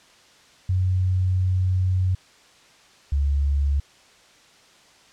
sine tone pair in turn, 92.5 / 70.62 Hz, F#2 / C#2, 0 / +33 cents, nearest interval perfect fourth, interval 467 cents, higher first, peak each -18 dBFS, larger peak neither, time 0.69-2.15 / 3.12-3.8 s, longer first, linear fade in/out 5 ms, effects white hiss -53 dBFS RMS until 5.12 s + low-pass 6000 Hz 12 dB/octave

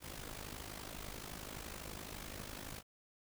pink noise with amplitude modulation, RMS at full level -44 dBFS, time 0-2.83 s, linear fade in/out 50 ms, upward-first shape sine, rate 51.8 Hz, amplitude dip 75%, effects none

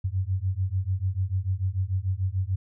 sine beating tone pair, 91.2 / 98 Hz, F#2 / G2, -24 / 0 cents, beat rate 6.8 Hz, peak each -27 dBFS, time 0.04-2.56 s, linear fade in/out 10 ms, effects none

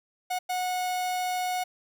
45% pulse tone bursts at uneven times, 731 Hz, F#5, 21 cents flat, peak -27 dBFS, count 2, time 0.3-0.39 / 0.49-1.64 s, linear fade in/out 10 ms, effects none

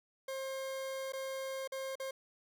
40% pulse tone with dropouts, 533 Hz, C5, 32 cents sharp, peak -37 dBFS, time 0.28-2.11 s, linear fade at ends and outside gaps 5 ms, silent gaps 1.123-1.133 / 1.676-1.72 / 1.955-1.998 s, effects none

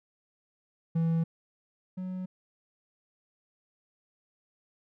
triangle tone pair in turn, 164.6 / 184.76 Hz, E3 / F#3, -2 / -2 cents, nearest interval major second, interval 200 cents, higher second, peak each -22 / -31 dBFS, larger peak first, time 0.95-1.24 / 1.97-2.26 s, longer neither, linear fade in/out 10 ms, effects none

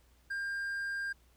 triangle tone, 1600 Hz, G6, 35 cents sharp, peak -32 dBFS, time 0.3-1.13 s, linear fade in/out 10 ms, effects added 60 Hz sine -64 dBFS peak until 1.36 s + pink hiss -69 dBFS RMS until 1.36 s

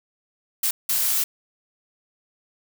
blue noise bursts at uneven times, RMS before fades -22 dBFS, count 2, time 0.63-0.71 / 0.89-1.24 s, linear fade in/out 5 ms, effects none

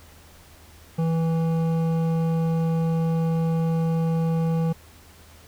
sine tone with hard clipping, 163.8 Hz, E3, 11 cents flat, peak -22 dBFS, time 0.98-4.73 s, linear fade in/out 10 ms, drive 11 dB, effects added 80 Hz sine -51 dBFS peak until 5.47 s + pink hiss -51 dBFS RMS until 5.47 s

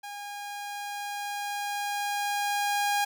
sawtooth tone with level ramp, 816 Hz, G#5, 31 cents flat, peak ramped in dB -34 to -20 dBFS, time 0.03-3.05 s, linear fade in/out 10 ms, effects none

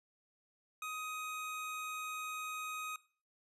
25% pulse tone, 1254 Hz, D#6, 13 cents sharp, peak -36 dBFS, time 0.82-2.96 s, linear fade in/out 2 ms, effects noise-tail reverb RT60 0.4 s tail -19 dB re dry + resampled to 32000 Hz

